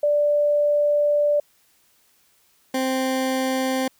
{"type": "tone pair in turn", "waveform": ["sine", "20% pulse"], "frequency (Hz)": [587.3, 261.6], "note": ["D5", "C4"], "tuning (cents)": [0, 0], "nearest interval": "octave + major second", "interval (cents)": 1400, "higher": "first", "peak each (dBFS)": -16, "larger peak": "neither", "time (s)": [[0.03, 1.4], [2.74, 3.88]], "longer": "first", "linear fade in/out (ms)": 5, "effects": ["white hiss -61 dBFS RMS until 3.99 s"]}